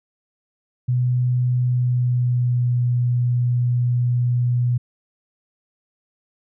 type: tone with pitch glide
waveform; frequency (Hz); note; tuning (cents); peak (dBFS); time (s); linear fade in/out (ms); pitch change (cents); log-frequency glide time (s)
sine; 124.5 to 122.36; B2 to B2; +14 to -16; -16; 0.88-4.78; 10; -30; 1.59-2.81
effects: none